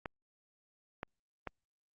clicks, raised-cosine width 0.5 ms, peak -23 dBFS, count 3, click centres 0.058 / 1.031 / 1.473 s, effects Opus 48 kbps

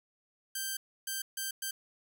5% pulse tone bursts at uneven times, 1568 Hz, G6, in tune, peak -23 dBFS, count 4, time 0.55-0.77 / 1.07-1.22 / 1.37-1.51 / 1.62-1.71 s, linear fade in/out 5 ms, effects none

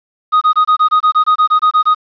triangle tone bursts, 1247 Hz, D#6, 3 cents sharp, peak -5 dBFS, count 14, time 0.32-1.948 s, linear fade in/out 20 ms, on 94 ms, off 24 ms, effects resampled to 11025 Hz + 7-bit

